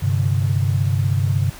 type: chord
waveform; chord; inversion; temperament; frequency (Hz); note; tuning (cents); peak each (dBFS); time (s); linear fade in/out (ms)
sine; G suspended fourth; none; just; 98 / 130.67 / 147; G2 / C3 / D3; 0 / -2 / +2; -18 / -20 / -24; 0.02-1.5; 10
effects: pink hiss -39 dBFS RMS until 1.59 s